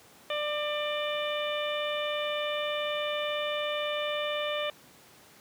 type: harmonic tone with a mistuned harmonic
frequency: 594 Hz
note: D5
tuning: 20 cents sharp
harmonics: 1 / 2 / 3 / 4 / 5 / 6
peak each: -31 / -37 / -40 / -38 / -38 / -39 dBFS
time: 0.3-4.7 s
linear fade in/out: 2 ms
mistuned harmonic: 3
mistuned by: +18 cents
effects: pink hiss -55 dBFS RMS until 5.4 s + high-pass 150 Hz 12 dB/octave